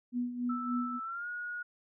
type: tone with tremolo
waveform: sine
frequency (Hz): 244.6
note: B3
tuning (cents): -16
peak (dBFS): -29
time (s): 0.12-1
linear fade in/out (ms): 50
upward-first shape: sine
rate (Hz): 3.5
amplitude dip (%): 65
type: tone with pitch glide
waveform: sine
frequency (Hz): 1318.5 to 1446.2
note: E6 to F#6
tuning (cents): 0 to -40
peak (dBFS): -36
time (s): 0.49-1.63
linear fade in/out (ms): 10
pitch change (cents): +160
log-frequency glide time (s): 1.03-1.28
effects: none